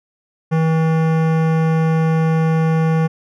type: tone with hard clipping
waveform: sine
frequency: 160.9 Hz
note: E3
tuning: 42 cents flat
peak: -15 dBFS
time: 0.51-3.08 s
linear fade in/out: 20 ms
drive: 18 dB
effects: none